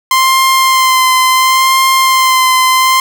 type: tone with vibrato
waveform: sawtooth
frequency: 1044 Hz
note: C6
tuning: 4 cents flat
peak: -3 dBFS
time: 0.11-3 s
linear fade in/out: 2 ms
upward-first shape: sine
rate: 0.71 Hz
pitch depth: 21 cents each way
effects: none